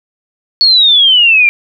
sine exponential sweep, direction down, 4435 to 2349 Hz, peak -4 dBFS, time 0.61-1.49 s, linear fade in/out 0 ms, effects none

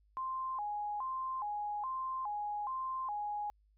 sine tone with vibrato, 932.3 Hz, A#5, in tune, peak -35 dBFS, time 0.17-3.5 s, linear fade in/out 0 ms, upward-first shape square, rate 1.2 Hz, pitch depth 200 cents each way, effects added 51 Hz sine -66 dBFS peak until 3.77 s

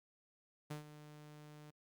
sawtooth tone with ADSR envelope, 150 Hz, D3, 37 cents sharp, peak -37 dBFS, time 0.7-1.71 s, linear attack 10 ms, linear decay 120 ms, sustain -13 dB, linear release 14 ms, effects Opus 48 kbps

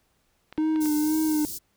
clicks, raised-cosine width 0.3 ms, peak -25 dBFS, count 4, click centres 0.526 / 0.577 / 0.76 / 0.858 s
triangle tone with vibrato, 307.8 Hz, D#4, 19 cents flat, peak -19 dBFS, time 0.58-1.45 s, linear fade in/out 0 ms, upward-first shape sine, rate 2 Hz, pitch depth 40 cents each way
white band-stop noise, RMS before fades -35 dBFS, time 0.8-1.59 s, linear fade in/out 20 ms, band 360 to 4700 Hz, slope 24 dB/octave
effects pink hiss -69 dBFS RMS until 1.76 s

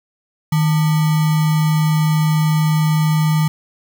sine tone with sample-and-hold, 155.56 Hz, D#3, in tune, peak -12 dBFS, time 0.52-3.48 s, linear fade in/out 5 ms, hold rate 1050 Hz, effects none

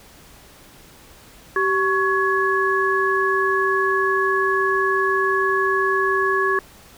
sine tone cluster, 386.1 / 1112 / 1686 Hz, G4 / C#6 / G#6, -26 / +5 / +26 cents, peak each -21 dBFS, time 1.56-6.59 s, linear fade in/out 2 ms, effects pink hiss -47 dBFS RMS until 6.97 s

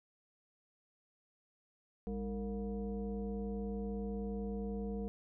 sine tone with frequency modulation, 201.8 Hz, G#3, 49 cents flat, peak -36 dBFS, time 2.07-5.08 s, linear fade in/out 0 ms, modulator 257 Hz, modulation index 1.1, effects none

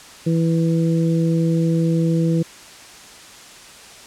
harmonic tone, 164.81 Hz, E3, in tune, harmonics 1 / 2 / 3, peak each -16 / -22 / -26 dBFS, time 0.26-2.43 s, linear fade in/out 10 ms, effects white hiss -41 dBFS RMS until 4.06 s + low-pass 8000 Hz 12 dB/octave

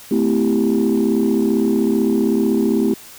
sine chord, A minor seventh, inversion none, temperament equal with one note detuned, 220 / 255.7 / 329.6 / 392 Hz, A3 / C4 / E4 / G4, 0 / -40 / 0 / 0 cents, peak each -17 / -18 / -19 / -19 dBFS, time 0.11-2.94 s, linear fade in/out 5 ms, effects tanh soft clip ceiling -8 dBFS + white hiss -40 dBFS RMS until 3.18 s

